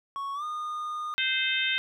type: tone with pitch glide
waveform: triangle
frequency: 1108.7 to 1223.1 Hz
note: C#6 to D#6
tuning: 0 to -30 cents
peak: -29 dBFS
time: 0.16-1.14 s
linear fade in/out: 0 ms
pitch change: +170 cents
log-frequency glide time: 0.34-0.44 s
type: harmonic tone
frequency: 520 Hz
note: C5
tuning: 11 cents flat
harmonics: 3 / 4 / 5 / 6 / 7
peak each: -31 / -31 / -31 / -31 / -31 dBFS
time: 1.18-1.78 s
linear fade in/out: 0 ms
effects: none